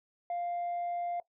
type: tone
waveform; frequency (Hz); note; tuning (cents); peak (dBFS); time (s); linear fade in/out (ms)
sine; 698.5; F5; 0; -30; 0.3-1.2; 2
effects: noise-tail reverb RT60 0.1 s tail -18 dB re dry + tanh soft clip ceiling -30 dBFS